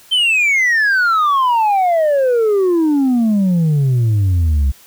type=exponential sweep; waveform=sine; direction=down; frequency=3136 to 65.41 Hz; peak=-8 dBFS; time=0.11-4.72 s; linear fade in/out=20 ms; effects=tanh soft clip ceiling -10 dBFS + white hiss -45 dBFS RMS until 4.86 s